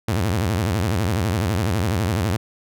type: tone with vibrato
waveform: sawtooth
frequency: 98 Hz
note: G2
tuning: in tune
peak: -15 dBFS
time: 0.08-2.37 s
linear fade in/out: 5 ms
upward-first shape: sine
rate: 12 Hz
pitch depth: 290 cents each way
effects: none